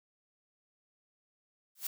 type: noise with exponential growth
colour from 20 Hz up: blue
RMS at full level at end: -30 dBFS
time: 1.75-1.87 s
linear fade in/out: 5 ms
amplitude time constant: 25 ms
effects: none